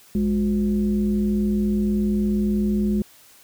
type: tone with frequency modulation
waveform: sine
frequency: 207.7 Hz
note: G#3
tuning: in tune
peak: -18 dBFS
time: 0.15-3.02 s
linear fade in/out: 2 ms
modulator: 152 Hz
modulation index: 0.61
effects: white hiss -51 dBFS RMS until 3.43 s

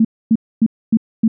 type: tone bursts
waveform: sine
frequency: 223.8 Hz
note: A3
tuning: 30 cents sharp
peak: -8 dBFS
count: 5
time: 0-1.28 s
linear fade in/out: 5 ms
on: 48 ms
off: 260 ms
effects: none

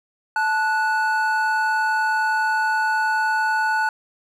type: tone pair together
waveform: triangle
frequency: 875.3 / 1472 Hz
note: A5 / F#6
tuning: -9 / -9 cents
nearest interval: major sixth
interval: 900 cents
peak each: -19 dBFS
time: 0.36-3.89 s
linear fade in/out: 2 ms
effects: none

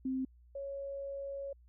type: tone pair in turn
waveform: sine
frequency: 261.6 / 554.3 Hz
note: C4 / C#5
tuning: 0 / 0 cents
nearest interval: octave + minor second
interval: 1300 cents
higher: second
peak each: -32 / -38 dBFS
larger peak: first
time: 0.05-0.25 / 0.55-1.53 s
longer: second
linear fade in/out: 5 ms
effects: added 60 Hz sine -58 dBFS peak until 1.68 s

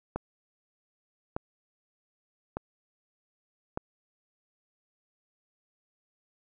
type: click train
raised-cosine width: 1 ms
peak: -17 dBFS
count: 4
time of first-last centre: 0.16-3.774 s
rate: 0.83 Hz
effects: none

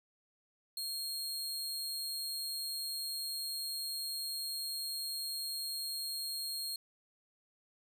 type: tone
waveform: sawtooth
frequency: 4250 Hz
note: C8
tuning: 26 cents sharp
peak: -34 dBFS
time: 0.77-6.76 s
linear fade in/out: 2 ms
effects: none

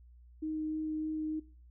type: tone with vibrato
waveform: sine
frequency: 311.1 Hz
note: D#4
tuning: in tune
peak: -33 dBFS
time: 0.42-1.4 s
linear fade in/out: 10 ms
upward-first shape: sine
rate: 3.3 Hz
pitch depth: 8 cents each way
effects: noise-tail reverb RT60 0.4 s tail -20 dB re dry + added 60 Hz sine -54 dBFS peak until 1.7 s

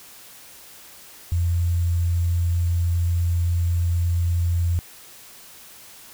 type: tone with sample-and-hold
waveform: sine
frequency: 86 Hz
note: F2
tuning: 26 cents flat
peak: -18 dBFS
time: 1.32-4.79 s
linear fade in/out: 0 ms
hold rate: 7350 Hz
effects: white hiss -45 dBFS RMS until 6.13 s

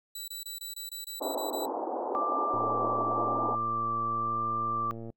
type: tone bursts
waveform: 15% pulse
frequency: 3951 Hz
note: B7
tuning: in tune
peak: -30 dBFS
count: 10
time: 0.15-1.657 s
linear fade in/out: 5 ms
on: 130 ms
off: 23 ms
type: band-pass noise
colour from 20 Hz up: white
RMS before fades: -33 dBFS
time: 1.2-3.56 s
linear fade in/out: 20 ms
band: 270 to 940 Hz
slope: 48 dB/octave
type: tone with vibrato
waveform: sine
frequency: 1174.7 Hz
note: D6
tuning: in tune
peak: -28 dBFS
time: 2.15-4.91 s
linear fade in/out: 0 ms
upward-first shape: sine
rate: 0.95 Hz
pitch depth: 13 cents each way
type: click train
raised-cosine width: 2 ms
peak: -29 dBFS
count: 293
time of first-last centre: 2.54-5.101 s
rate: 114 Hz
effects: noise-tail reverb RT60 0.1 s tail -26 dB re dry

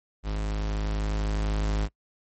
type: tone with level ramp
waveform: 45% pulse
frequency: 52 Hz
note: G#1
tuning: 3 cents sharp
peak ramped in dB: -27 to -23 dBFS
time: 0.23-1.89 s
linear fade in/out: 50 ms
effects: noise-tail reverb RT60 0.1 s tail -23 dB re dry + MP3 32 kbps

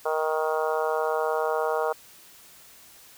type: harmonic tone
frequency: 156.8 Hz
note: D#3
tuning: 14 cents sharp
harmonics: 3 / 4 / 5 / 6 / 7 / 8 / 9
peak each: -27 / -29 / -31 / -33 / -34 / -35 / -36 dBFS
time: 0.05-1.93 s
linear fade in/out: 10 ms
effects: white hiss -51 dBFS RMS until 3.17 s

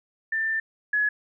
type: tone pair in turn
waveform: sine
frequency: 1783 / 1691.8 Hz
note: A6 / G#6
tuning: +22 / +32 cents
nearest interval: minor second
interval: 90 cents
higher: first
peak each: -23 / -20 dBFS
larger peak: second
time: 0.32-0.6 / 0.93-1.09 s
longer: first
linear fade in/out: 5 ms
effects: none

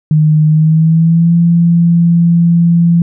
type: tone with pitch glide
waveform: sine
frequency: 154 to 169.89 Hz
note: D#3 to F3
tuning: -17 to -47 cents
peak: -5 dBFS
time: 0.11-3.02 s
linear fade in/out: 2 ms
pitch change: +170 cents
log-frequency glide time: 0.47-1.34 s
effects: none

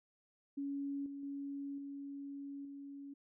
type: tone with level steps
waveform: sine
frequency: 280.1 Hz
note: C#4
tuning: 18 cents sharp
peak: -37 / -43 / -40 / -43 / -46 dBFS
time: 0.57-3.14 s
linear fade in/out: 10 ms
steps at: 1.06 / 1.23 / 1.78 / 2.65 s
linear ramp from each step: 2 ms
effects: none

